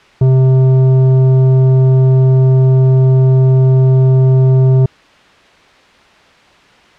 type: tone with tanh clipping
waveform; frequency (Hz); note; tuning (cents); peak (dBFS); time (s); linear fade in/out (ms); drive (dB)
sine; 130.81; C3; 0; -7; 0.21-4.86; 5; 10
effects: white hiss -44 dBFS RMS until 6.98 s + low-pass 3000 Hz 12 dB/octave